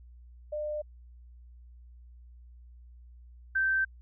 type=tone pair in turn; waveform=sine; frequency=601 / 1555.2 Hz; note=D5 / G6; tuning=+40 / -14 cents; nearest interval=octave + major third; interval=1646 cents; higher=second; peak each=-31 / -24 dBFS; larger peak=second; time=0.52-0.82 / 3.55-3.85 s; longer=neither; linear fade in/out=10 ms; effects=added 60 Hz sine -49 dBFS peak until 4.01 s